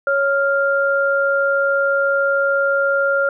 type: tone pair together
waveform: sine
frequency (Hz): 554.4 / 1396.9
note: C#5 / F6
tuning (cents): 0 / 0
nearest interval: octave + major third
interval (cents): 1600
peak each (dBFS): -17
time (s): 0.07-3.29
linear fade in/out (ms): 2
effects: none